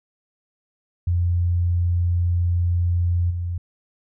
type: tone with level steps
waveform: sine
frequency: 87.31 Hz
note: F2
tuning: in tune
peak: -17 / -23 dBFS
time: 1.07-3.58 s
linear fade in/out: 5 ms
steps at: 3.3 s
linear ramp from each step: 10 ms
effects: none

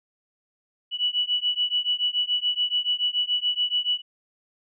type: beating tone pair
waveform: sine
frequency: 2947 / 2954 Hz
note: F#7 / F#7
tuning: -8 / -3 cents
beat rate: 7 Hz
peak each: -25 dBFS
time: 0.91-4.02 s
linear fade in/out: 50 ms
effects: none

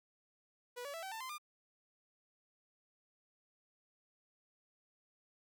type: tone with pitch steps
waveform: sawtooth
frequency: 489.1 / 568.4 / 660.5 / 767.5 / 891.8 / 1036.4 / 1204.3 Hz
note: B4 / C#5 / E5 / G5 / A5 / C6 / D6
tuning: -17 / +43 / +3 / -37 / +23 / -17 / +43 cents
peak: -39 dBFS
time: 0.76-1.383 s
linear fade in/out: 20 ms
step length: 89 ms
effects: none

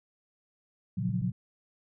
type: chord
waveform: sine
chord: Gb major seventh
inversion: first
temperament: equal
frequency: 116.54 / 138.59 / 174.61 / 185 Hz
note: Bb2 / Db3 / F3 / Gb3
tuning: 0 / 0 / 0 / 0 cents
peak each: -32 / -35 / -34 / -32 dBFS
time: 0.97-1.32 s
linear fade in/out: 10 ms
type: clicks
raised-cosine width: 5 ms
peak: -32 dBFS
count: 2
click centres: 1.091 / 1.217 s
effects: none

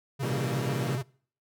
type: tone with vibrato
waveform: square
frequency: 130 Hz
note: C3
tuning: 11 cents flat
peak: -30 dBFS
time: 0.19-1.03 s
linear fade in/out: 20 ms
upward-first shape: square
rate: 14 Hz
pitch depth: 110 cents each way
type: chord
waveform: 20% pulse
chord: C# diminished seventh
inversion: none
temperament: equal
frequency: 138.59 / 164.81 / 196 / 233.1 Hz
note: C#3 / E3 / G3 / Bb3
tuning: 0 / 0 / 0 / 0 cents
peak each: -32 dBFS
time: 0.22-0.96 s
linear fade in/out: 10 ms
effects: noise-tail reverb RT60 0.5 s tail -24 dB re dry

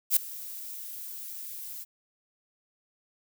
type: noise with ADSR envelope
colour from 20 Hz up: violet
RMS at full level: -19 dBFS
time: 0.1-1.85 s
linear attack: 66 ms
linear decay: 3 ms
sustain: -21 dB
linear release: 29 ms
effects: none

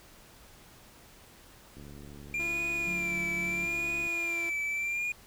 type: click train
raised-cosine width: 3 ms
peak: -36 dBFS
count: 166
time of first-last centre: 1.77-4.068 s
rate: 71.8 Hz
type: tone with vibrato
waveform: triangle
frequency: 2386 Hz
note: D7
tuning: 27 cents sharp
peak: -28 dBFS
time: 2.34-5.12 s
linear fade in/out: 2 ms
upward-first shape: sine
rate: 0.77 Hz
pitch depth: 57 cents each way
type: tone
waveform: sawtooth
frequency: 339.6 Hz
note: F4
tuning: 48 cents flat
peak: -37 dBFS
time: 2.39-4.5 s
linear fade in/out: 10 ms
type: tone with tremolo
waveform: sine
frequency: 180.5 Hz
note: F#3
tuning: 43 cents flat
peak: -38 dBFS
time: 2.86-3.66 s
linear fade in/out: 10 ms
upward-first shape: square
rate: 3.9 Hz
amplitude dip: 25%
effects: pink hiss -55 dBFS RMS until 5.26 s

